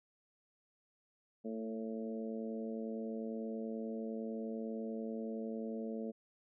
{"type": "harmonic tone with a mistuned harmonic", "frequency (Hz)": 111.2, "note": "A2", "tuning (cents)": 19, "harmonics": [2, 3, 4, 5, 6], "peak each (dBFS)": [-40, -49, -44, -48, -53], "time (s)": [1.44, 6.12], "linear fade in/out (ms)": 20, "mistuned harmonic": 2, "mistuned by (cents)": 17, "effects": []}